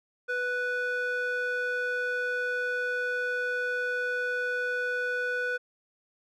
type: tone with band-pass filter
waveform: square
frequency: 493.9 Hz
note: B4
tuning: in tune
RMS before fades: -30 dBFS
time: 0.28-5.58 s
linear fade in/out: 20 ms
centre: 1200 Hz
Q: 9.6
effects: none